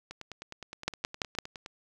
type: two click trains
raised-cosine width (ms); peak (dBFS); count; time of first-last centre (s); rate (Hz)
0.2; -11 / -24; 4 / 16; 0.88-1.387 / 0.11-1.661; 5.92 / 9.67
effects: none